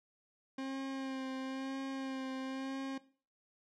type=tone with vibrato; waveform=40% pulse; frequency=266.1 Hz; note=C4; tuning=29 cents sharp; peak=-37 dBFS; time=0.58-2.98 s; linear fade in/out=5 ms; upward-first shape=sine; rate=1 Hz; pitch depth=21 cents each way; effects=noise-tail reverb RT60 0.4 s tail -17 dB re dry + low-pass 5000 Hz 12 dB/octave